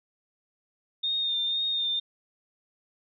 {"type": "tone with vibrato", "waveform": "sine", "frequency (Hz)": 3655, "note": "A#7", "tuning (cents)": -35, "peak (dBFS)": -25, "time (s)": [1.03, 2], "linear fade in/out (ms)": 10, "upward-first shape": "sine", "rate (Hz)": 2, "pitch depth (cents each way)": 27, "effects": []}